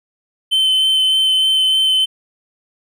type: tone with vibrato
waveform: triangle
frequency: 3072 Hz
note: G7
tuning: 36 cents flat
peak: -10 dBFS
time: 0.51-2.06 s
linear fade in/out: 20 ms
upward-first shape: sine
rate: 3.3 Hz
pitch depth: 9 cents each way
effects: none